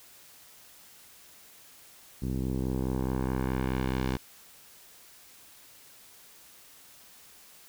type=tone with low-pass filter sweep; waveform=10% pulse; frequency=64.7 Hz; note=C2; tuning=19 cents flat; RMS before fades=-30 dBFS; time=2.22-4.17 s; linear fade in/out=5 ms; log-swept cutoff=250 to 5400 Hz; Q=0.78; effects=white hiss -54 dBFS RMS until 7.68 s